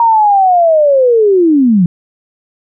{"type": "linear sweep", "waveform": "sine", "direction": "down", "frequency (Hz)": [942, 164.81], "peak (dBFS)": -5, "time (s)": [0, 1.86], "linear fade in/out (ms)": 2, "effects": []}